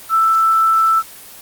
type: tone with quantisation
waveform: sine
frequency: 1324 Hz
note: E6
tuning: 7 cents sharp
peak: -10 dBFS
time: 0.09-1.03 s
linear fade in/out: 50 ms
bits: 6
effects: white hiss -37 dBFS RMS until 1.41 s + Opus 24 kbps